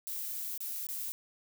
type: noise with dropouts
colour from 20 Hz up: violet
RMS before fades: -38 dBFS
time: 0.07-1.12 s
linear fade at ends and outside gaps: 0 ms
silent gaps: 0.577-0.605 / 0.868-0.888 s
effects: none